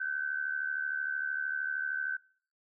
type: tone with amplitude modulation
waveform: sine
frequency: 1532 Hz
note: G6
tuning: 40 cents flat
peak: -28 dBFS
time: 0-2.17 s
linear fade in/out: 10 ms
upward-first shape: sine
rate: 73.1 Hz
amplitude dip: 70%
effects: noise-tail reverb RT60 0.5 s tail -21 dB re dry